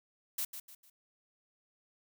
blue noise with echo, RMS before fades -35 dBFS, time 0.38-0.45 s, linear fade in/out 5 ms, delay 150 ms, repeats 3, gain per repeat -9 dB, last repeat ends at 0.9 s, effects none

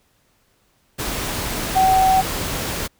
sine tone in noise, 758 Hz, F#5, 42 cents sharp, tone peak -12 dBFS, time 1.75-2.22 s, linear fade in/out 20 ms, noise pink, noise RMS -25 dBFS, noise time 0.98-2.88 s, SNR +10 dB, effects pink hiss -62 dBFS RMS until 2.99 s

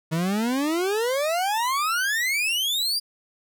40% pulse exponential sweep, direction up, 155.56 to 4904 Hz, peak -21 dBFS, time 0.11-3 s, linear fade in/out 20 ms, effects none

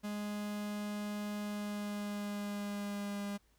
45% pulse tone with pitch glide, 207.7 to 202.4 Hz, G#3 to G#3, 0 to -44 cents, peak -37 dBFS, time 0.03-3.38 s, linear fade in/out 20 ms, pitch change -44 cents, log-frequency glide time 1.4-3.26 s, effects added 54 Hz sine -70 dBFS peak until 3.58 s + pink hiss -73 dBFS RMS until 3.58 s

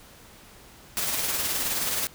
white noise with tremolo, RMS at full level -26 dBFS, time 0.97-2.07 s, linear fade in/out 0 ms, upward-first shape sine, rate 19 Hz, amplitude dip 35%, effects pink hiss -50 dBFS RMS until 2.14 s

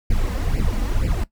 brown noise with flanger, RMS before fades -20 dBFS, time 0.1-1.24 s, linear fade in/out 5 ms, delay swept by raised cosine 0.4 to 4 ms, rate 2.1 Hz, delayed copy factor +0.95, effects noise-tail reverb RT60 0.1 s tail -17 dB re dry

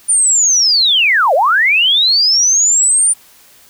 sine linear two-way sweep, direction down then up, 9280 to 499.5 to 9280 Hz, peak -8 dBFS, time 0.08-3.14 s, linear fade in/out 20 ms, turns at 1.34 s, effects white hiss -45 dBFS RMS until 3.69 s

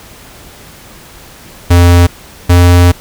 square tone pair in turn, 87.31 / 88.07 Hz, F2 / F2, 0 / +15 cents, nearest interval unison, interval 15 cents, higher second, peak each -3 dBFS, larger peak neither, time 1.7-2.07 / 2.49-2.92 s, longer second, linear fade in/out 10 ms, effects pink hiss -35 dBFS RMS until 3 s

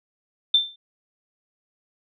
sine tone with exponential decay, 3562 Hz, A7, 21 cents sharp, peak -11 dBFS, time 0.54-0.76 s, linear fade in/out 5 ms, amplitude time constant 47 ms, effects none

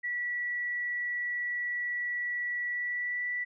sine tone with pitch glide, 1946 to 1964.1 Hz, B6 to B6, -26 to -10 cents, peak -30 dBFS, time 0.03-3.45 s, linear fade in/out 20 ms, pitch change +16 cents, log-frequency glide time 2.68-3.23 s, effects none

